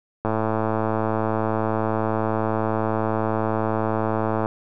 click train, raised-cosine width 1 ms, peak -9 dBFS, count 464, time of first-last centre 0.25-4.459 s, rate 110 Hz, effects none

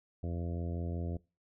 harmonic tone, 85.4 Hz, F2, 38 cents flat, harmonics 1 / 2 / 3 / 4 / 5 / 6 / 7 / 8, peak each -35 / -41 / -45 / -47 / -49 / -51 / -52 / -53 dBFS, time 0.23-1.17 s, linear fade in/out 5 ms, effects noise-tail reverb RT60 0.3 s tail -22 dB re dry

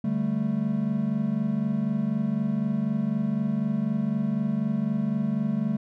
triangle chord, D suspended fourth, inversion none, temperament equal, 146.83 / 196 / 220 Hz, D3 / G3 / A3, 0 / 0 / 0 cents, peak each -29 / -26 / -24 dBFS, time 0.04-5.77 s, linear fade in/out 5 ms, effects none

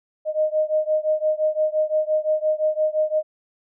sine beating tone pair, 616 / 621.8 Hz, D#5 / D#5, -17 / -1 cents, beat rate 5.8 Hz, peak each -21 / -22 dBFS, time 0.25-3.23 s, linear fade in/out 50 ms, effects none

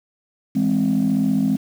sine chord, E augmented, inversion none, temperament equal with one note detuned, 164.81 / 206.8 / 261.6 Hz, E3 / G#3 / B#3, 0 / -7 / 0 cents, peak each -23 / -18 / -18 dBFS, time 0.55-1.57 s, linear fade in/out 10 ms, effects tanh soft clip ceiling -11 dBFS + 7-bit

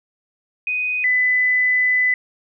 sine tone pair in turn, 2495 / 2002 Hz, D#7 / B6, +4 / +23 cents, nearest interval major third, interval 381 cents, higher first, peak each -19 / -14 dBFS, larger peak second, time 0.67-1.04 / 1.04-2.14 s, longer second, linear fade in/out 2 ms, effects none

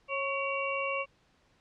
sine tone cluster, 548 / 1110 / 2278 / 2754 Hz, C#5 / C#6 / C#7 / F7, -20 / +2 / +47 / -25 cents, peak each -34 / -35 / -37 / -35 dBFS, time 0.08-1.06 s, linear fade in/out 50 ms, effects pink hiss -67 dBFS RMS until 1.6 s + low-pass 5000 Hz 12 dB/octave

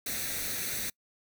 white noise with comb filter, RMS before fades -34 dBFS, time 0.06-0.9 s, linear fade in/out 5 ms, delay 0.49 ms, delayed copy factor +0.65, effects noise-tail reverb RT60 0.1 s tail -26 dB re dry

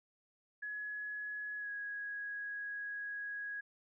sine tone with pitch glide, 1688 to 1659 Hz, G#6 to G#6, +28 to -2 cents, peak -39 dBFS, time 0.62-3.61 s, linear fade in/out 10 ms, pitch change -30 cents, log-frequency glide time 1.57-1.7 s, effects none

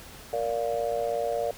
sine chord, Bb major, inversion none, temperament just, 466.2 / 582.7 / 699.2 Hz, Bb4 / D5 / F5, 0 / -14 / +2 cents, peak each -30 / -29 / -31 dBFS, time 0.33-1.51 s, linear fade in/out 2 ms, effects pink hiss -46 dBFS RMS until 1.57 s

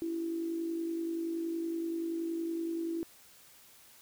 sine tone with amplitude modulation, 332.2 Hz, E4, 13 cents sharp, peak -30 dBFS, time 0.02-3.03 s, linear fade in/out 0 ms, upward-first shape sine, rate 50.6 Hz, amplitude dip 45%, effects white hiss -58 dBFS RMS until 4.01 s

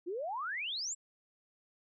sine exponential sweep, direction up, 326.7 to 7860 Hz, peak -35 dBFS, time 0.06-0.95 s, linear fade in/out 20 ms, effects none

